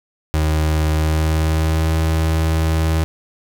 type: tone with pitch glide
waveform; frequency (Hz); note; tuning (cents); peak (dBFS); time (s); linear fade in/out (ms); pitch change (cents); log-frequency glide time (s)
35% pulse; 77.78 to 80.15; D#2 to E2; 0 to -48; -13; 0.34-3.04; 0; +52; 0.92-1.94
effects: none